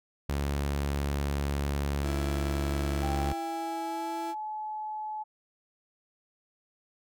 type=tone; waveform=sawtooth; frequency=70.9 Hz; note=C#2; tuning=40 cents sharp; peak=-24 dBFS; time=0.29-3.33 s; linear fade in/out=5 ms
type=tone with vibrato; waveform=35% pulse; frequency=331.5 Hz; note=E4; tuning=10 cents sharp; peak=-34 dBFS; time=2.02-4.35 s; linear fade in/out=50 ms; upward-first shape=triangle; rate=0.96 Hz; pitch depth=10 cents each way
type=tone with pitch glide; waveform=sine; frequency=791 to 857.6 Hz; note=G5 to A5; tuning=+15 to -45 cents; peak=-33 dBFS; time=3.02-5.24 s; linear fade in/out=20 ms; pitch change=+140 cents; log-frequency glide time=3.21-4.08 s
effects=none